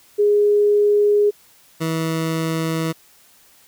sine / 20% pulse tone pair in turn, 413.5 / 161.93 Hz, G#4 / E3, -8 / -31 cents, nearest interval octave + major third, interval 1623 cents, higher first, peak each -12 / -15 dBFS, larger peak first, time 0.18-1.31 / 1.8-2.93 s, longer neither, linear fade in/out 20 ms, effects white hiss -52 dBFS RMS until 3.67 s

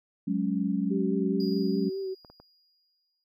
sine chord, F# suspended second, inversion none, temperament just, 185 / 208.1 / 277.5 Hz, F#3 / G#3 / C#4, 0 / +4 / +2 cents, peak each -29 / -29 / -30 dBFS, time 0.27-1.9 s, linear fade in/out 10 ms
sine tone with vibrato, 384 Hz, G4, 36 cents flat, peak -30 dBFS, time 0.9-2.15 s, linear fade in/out 20 ms, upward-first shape sine, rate 4.8 Hz, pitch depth 31 cents each way
triangle tone with exponential decay, 4866 Hz, D#8, 39 cents flat, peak -37 dBFS, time 1.4-3.24 s, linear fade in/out 2 ms, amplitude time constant 400 ms
clicks, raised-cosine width 1 ms, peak -36 dBFS, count 3, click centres 2.248 / 2.3 / 2.4 s
effects none

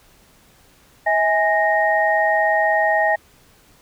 sine tone cluster, 642 / 826 / 1863 Hz, E5 / G#5 / A#6, -46 / -10 / -2 cents, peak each -19 dBFS, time 1.06-3.16 s, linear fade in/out 10 ms, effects pink hiss -53 dBFS RMS until 3.81 s

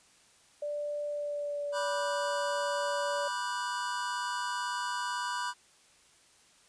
sine tone with pitch glide, 587.3 to 574.5 Hz, D5 to D5, 0 to -38 cents, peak -32 dBFS, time 0.62-3.28 s, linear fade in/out 5 ms, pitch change -38 cents, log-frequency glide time 1.07-1.92 s
square chord, G major seventh, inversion first, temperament just, 980 / 1176 / 1470 / 1568 Hz, B5 / D6 / F#6 / G6, -14 / +2 / -12 / 0 cents, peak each -35 / -41 / -41 / -41 dBFS, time 1.72-5.54 s, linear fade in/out 50 ms
effects white hiss -62 dBFS RMS until 6.68 s + resampled to 22050 Hz

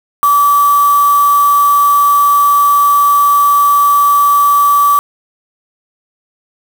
sine tone with quantisation, 1152 Hz, D6, 34 cents flat, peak -6 dBFS, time 0.23-4.99 s, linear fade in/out 0 ms, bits 3, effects none

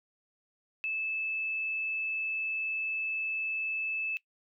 sine tone, 2619 Hz, E7, 12 cents flat, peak -30 dBFS, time 0.84-4.17 s, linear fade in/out 0 ms, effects noise-tail reverb RT60 0.1 s tail -19 dB re dry

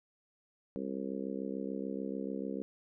harmonic tone, 66.8 Hz, C2, 36 cents sharp, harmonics 3 / 4 / 5 / 6 / 7 / 8, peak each -40 / -40 / -44 / -44 / -43 / -47 dBFS, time 0.76-2.62 s, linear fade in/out 0 ms, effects none

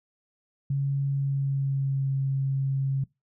sine tone with pitch glide, 138.8 to 135.79 Hz, C#3 to C#3, +3 to -35 cents, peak -23 dBFS, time 0.7-3.04 s, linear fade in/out 5 ms, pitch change -38 cents, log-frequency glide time 1.09-2.11 s, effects noise-tail reverb RT60 0.2 s tail -22 dB re dry

